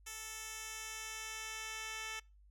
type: tone with band-pass filter sweep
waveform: 10% pulse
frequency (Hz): 440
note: A4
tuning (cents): 0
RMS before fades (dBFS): -45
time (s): 0.06-2.2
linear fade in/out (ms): 10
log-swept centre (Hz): 8100 to 4000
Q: 0.79
effects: noise-tail reverb RT60 0.3 s tail -26 dB re dry + added 50 Hz sine -60 dBFS peak until 2.5 s